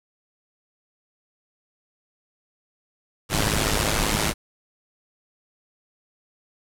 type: noise with amplitude modulation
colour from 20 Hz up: pink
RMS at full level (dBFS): -19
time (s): 3.29-4.34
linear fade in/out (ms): 50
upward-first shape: sine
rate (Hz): 106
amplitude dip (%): 75
effects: low-pass 12000 Hz 12 dB/octave

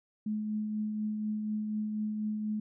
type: tone with tremolo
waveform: sine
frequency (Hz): 213.3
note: G#3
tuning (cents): +46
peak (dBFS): -29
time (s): 0.26-2.6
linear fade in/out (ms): 5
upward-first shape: triangle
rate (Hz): 4.1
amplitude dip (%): 35
effects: none

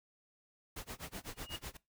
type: noise with tremolo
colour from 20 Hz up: pink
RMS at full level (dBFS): -43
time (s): 0.76-1.77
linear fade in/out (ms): 5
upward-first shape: sine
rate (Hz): 8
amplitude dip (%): 100
type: tone with exponential growth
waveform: sine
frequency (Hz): 2864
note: F7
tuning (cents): +43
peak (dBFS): -38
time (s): 1.32-1.56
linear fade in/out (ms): 1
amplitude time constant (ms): 51
effects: noise-tail reverb RT60 0.2 s tail -19 dB re dry

